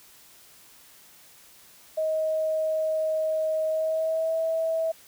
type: tone with pitch glide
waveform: sine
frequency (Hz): 630 to 649.2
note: D#5 to E5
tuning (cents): +21 to -27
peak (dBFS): -23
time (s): 1.97-4.92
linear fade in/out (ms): 10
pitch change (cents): +52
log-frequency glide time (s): 3.66-4.36
effects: white hiss -53 dBFS RMS until 5.07 s